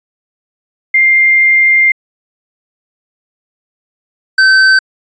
sine / square tone pair in turn, 2104 / 1541.3 Hz, C7 / G6, +9 / -30 cents, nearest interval perfect fourth, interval 539 cents, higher first, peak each -5 dBFS, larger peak neither, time 0.94-1.92 / 4.38-4.79 s, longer first, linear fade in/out 5 ms, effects resampled to 16000 Hz

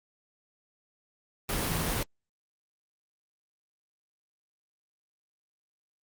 sine tone in noise, 163.2 Hz, E3, 17 cents flat, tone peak -36 dBFS, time 1.69-1.9 s, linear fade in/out 2 ms, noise pink, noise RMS -30 dBFS, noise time 1.49-2.03 s, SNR -9 dB, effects Opus 32 kbps

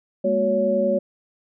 sine tone cluster, 206.1 / 236.7 / 366.9 / 561 Hz, G#3 / A#3 / F#4 / C#5, -13 / +27 / -15 / +21 cents, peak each -25 / -27 / -27 / -19 dBFS, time 0.24-0.99 s, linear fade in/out 10 ms, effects none

